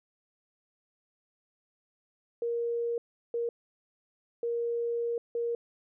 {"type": "tone bursts at uneven times", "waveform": "sine", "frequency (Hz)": 469.8, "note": "A#4", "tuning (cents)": 13, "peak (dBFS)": -28, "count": 4, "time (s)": [[2.42, 2.98], [3.34, 3.49], [4.43, 5.18], [5.35, 5.55]], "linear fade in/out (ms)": 2, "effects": []}